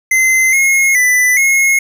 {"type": "tone with pitch steps", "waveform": "square", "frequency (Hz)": [2063, 2159, 1993, 2164], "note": ["C7", "C#7", "B6", "C#7"], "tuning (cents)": [-25, -46, 15, -42], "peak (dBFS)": -9, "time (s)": [0.11, 1.79], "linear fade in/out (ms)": 5, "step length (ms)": 420, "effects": []}